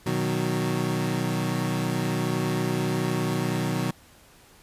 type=chord; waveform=25% pulse; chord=B major; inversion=none; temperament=equal; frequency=123.47 / 155.56 / 185 Hz; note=B2 / D#3 / F#3; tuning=0 / 0 / 0 cents; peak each=-25 dBFS; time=0.06-3.91 s; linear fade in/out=5 ms; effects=pink hiss -54 dBFS RMS until 4.62 s + resampled to 32000 Hz